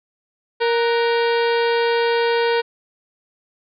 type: harmonic tone with a mistuned harmonic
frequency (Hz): 466.9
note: A#4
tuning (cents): +3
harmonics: 1 / 2 / 3 / 4 / 5 / 6 / 7 / 8 / 9 / 10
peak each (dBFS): -17 / -23 / -27 / -29 / -31 / -33 / -34 / -35 / -36 / -37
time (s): 0.6-2.62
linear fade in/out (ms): 20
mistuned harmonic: 3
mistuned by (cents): +100
effects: none